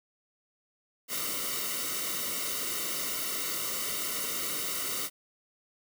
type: noise with comb filter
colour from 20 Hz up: white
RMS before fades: -33 dBFS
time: 1.08-5.1 s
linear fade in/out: 50 ms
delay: 1.2 ms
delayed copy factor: -0.85
effects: none